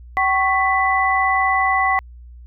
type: tone cluster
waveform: sine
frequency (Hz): 765 / 1106 / 1990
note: G5 / C#6 / B6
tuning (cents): -42 / -4 / +13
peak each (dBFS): -19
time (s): 0.17-1.99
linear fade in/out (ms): 0
effects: added 60 Hz sine -37 dBFS peak until 2.46 s